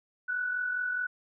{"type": "tone pair together", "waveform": "sine", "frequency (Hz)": [1441, 1485.8], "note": ["F#6", "F#6"], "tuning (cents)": [-46, 7], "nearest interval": "minor second", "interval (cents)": 53, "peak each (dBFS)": [-39, -29], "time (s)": [0.28, 1.07], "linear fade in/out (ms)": 10, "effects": []}